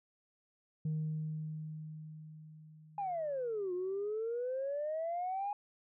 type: tone with exponential decay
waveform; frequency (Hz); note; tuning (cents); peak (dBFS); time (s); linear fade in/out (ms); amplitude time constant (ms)
sine; 155.4; D#3; -2; -30; 0.85-4.12; 5; 710
type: exponential two-way sweep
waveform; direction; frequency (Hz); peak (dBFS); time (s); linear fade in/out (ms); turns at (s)
sine; down then up; 830.6 to 354.3 to 830.6; -33; 2.98-5.53; 2; 3.73
effects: tanh soft clip ceiling -30 dBFS